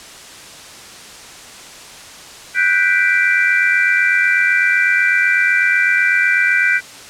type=chord; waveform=sine; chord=G major seventh; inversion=third; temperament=equal; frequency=1480 / 1568 / 1975.5 / 2349 Hz; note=F#6 / G6 / B6 / D7; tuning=0 / 0 / 0 / 0 cents; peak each=-17 dBFS; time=2.54-6.81 s; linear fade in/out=50 ms; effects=white hiss -36 dBFS RMS until 7.09 s + low-pass 8000 Hz 12 dB/octave